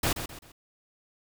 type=noise with echo; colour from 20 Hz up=pink; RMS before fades=-26 dBFS; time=0.03-0.13 s; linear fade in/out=5 ms; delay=130 ms; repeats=3; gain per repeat=-9 dB; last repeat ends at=0.52 s; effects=none